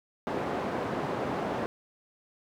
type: band-pass noise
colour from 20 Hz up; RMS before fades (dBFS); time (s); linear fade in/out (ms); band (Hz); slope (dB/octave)
white; -32; 0.27-1.66; 0; 130 to 740; 12
effects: none